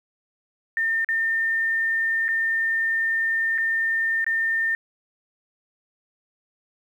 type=tone with dropouts; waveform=sine; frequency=1810 Hz; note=A6; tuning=48 cents sharp; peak=-20 dBFS; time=0.77-4.75 s; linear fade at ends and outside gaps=1 ms; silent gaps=1.046-1.088 / 2.282-2.288 / 3.579-3.583 / 4.244-4.265 s; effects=9-bit